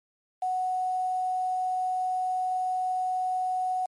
sine tone with quantisation, 740 Hz, F#5, in tune, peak -25 dBFS, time 0.42-3.86 s, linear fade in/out 5 ms, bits 8, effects MP3 48 kbps

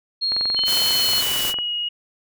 sine tone, 4264 Hz, C8, 32 cents sharp, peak -19 dBFS, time 0.21-1.22 s, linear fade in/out 20 ms
click train, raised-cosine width 0.5 ms, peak -17 dBFS, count 29, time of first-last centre 0.32-1.587 s, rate 22.1 Hz
sine tone with pitch glide, 3043 to 2884 Hz, F#7 to F#7, +48 to -45 cents, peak -22 dBFS, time 0.56-1.89 s, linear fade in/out 10 ms, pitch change -93 cents, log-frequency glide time 0.8-1.75 s
white noise, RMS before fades -25 dBFS, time 0.65-1.54 s, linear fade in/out 50 ms
effects none

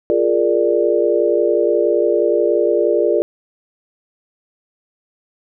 sine chord, Bb dominant seventh, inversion second, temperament equal with one note detuned, 349.2 / 415.3 / 466.2 / 589.7 Hz, F4 / Ab4 / Bb4 / D5, 0 / 0 / 0 / +7 cents, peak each -18 dBFS, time 0.1-3.22 s, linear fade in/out 0 ms, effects none

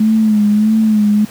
sine tone with vibrato, 214.1 Hz, A3, 47 cents flat, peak -8 dBFS, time 0-1.25 s, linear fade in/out 5 ms, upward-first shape sine, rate 1.6 Hz, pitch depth 53 cents each way, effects pink hiss -36 dBFS RMS until 1.3 s + high-pass 100 Hz 12 dB/octave

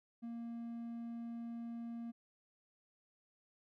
triangle tone, 233.1 Hz, A#3, in tune, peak -40 dBFS, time 0.22-2.12 s, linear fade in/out 20 ms, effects none

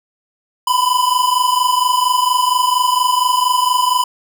square tone pair together, 987.8 / 1012.1 Hz, B5 / B5, 0 / +42 cents, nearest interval unison, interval 42 cents, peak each -16 dBFS, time 0.67-4.04 s, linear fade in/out 5 ms, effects none

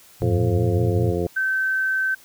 sine tone with vibrato, 106.7 Hz, G#2, 47 cents sharp, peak -19 dBFS, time 0.2-1.14 s, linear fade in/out 50 ms, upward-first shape triangle, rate 5.1 Hz, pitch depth 240 cents each way
harmonic tone, 87.31 Hz, F2, in tune, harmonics 1 / 2 / 3 / 4 / 5 / 6 / 8, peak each -27 / -28 / -33 / -26 / -26 / -29 / -35 dBFS, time 0.22-1.27 s, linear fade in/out 0 ms
sine tone, 1542 Hz, G6, 29 cents flat, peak -19 dBFS, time 1.36-2.15 s, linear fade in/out 10 ms
effects white hiss -50 dBFS RMS until 2.24 s

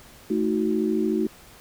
sine chord, D# diminished, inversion second, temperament equal with one note detuned, 220 / 316.4 / 370 Hz, A3 / D#4 / F#4, 0 / +29 / 0 cents, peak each -25 dBFS, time 0.3-1.27 s, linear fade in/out 5 ms, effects pink hiss -49 dBFS RMS until 1.6 s

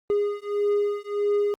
triangle beating tone pair, 409.8 / 411.4 Hz, G#4 / G#4, -23 / -16 cents, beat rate 1.6 Hz, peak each -23 dBFS, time 0.1-1.54 s, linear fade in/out 0 ms, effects Opus 32 kbps

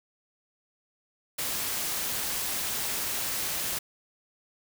white noise, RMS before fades -31 dBFS, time 1.38-3.79 s, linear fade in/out 10 ms, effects none

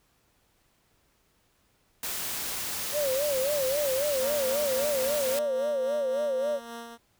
white noise, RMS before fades -33 dBFS, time 2.03-5.39 s, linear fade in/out 2 ms
sine tone with vibrato, 555 Hz, C#5, 2 cents sharp, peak -25 dBFS, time 2.92-6.6 s, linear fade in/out 50 ms, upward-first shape sine, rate 3.7 Hz, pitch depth 130 cents each way
10% pulse tone with tremolo, 233.1 Hz, A#3, in tune, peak -29 dBFS, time 4.19-6.98 s, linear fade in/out 50 ms, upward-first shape sine, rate 3.6 Hz, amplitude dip 45%
effects pink hiss -68 dBFS RMS until 7.19 s

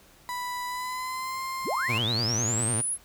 35% pulse tone with pitch glide, 987.8 to 1052.6 Hz, B5 to C6, 0 to +10 cents, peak -29 dBFS, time 0.29-1.98 s, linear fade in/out 0 ms, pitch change +110 cents, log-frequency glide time 0.66-1.42 s
sine linear sweep, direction up, 63.9 to 10950 Hz, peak -26 dBFS, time 1.64-2.98 s, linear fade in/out 50 ms
sawtooth tone with vibrato, 114.1 Hz, A#2, 37 cents flat, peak -24 dBFS, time 1.88-2.82 s, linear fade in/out 20 ms, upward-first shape sine, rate 10 Hz, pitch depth 130 cents each way
effects pink hiss -56 dBFS RMS until 3.04 s

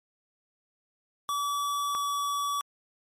square tone pair in turn, 1148 / 1143.6 Hz, D6 / D6, -40 / -46 cents, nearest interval unison, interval 6 cents, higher first, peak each -28 dBFS, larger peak neither, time 1.29-1.95 / 1.95-2.61 s, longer neither, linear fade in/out 0 ms, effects MP3 64 kbps

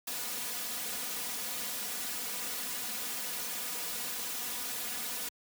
white noise with comb filter, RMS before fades -37 dBFS, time 0.07-5.29 s, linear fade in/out 5 ms, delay 4.1 ms, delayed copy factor +0.95, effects high-pass 80 Hz 12 dB/octave

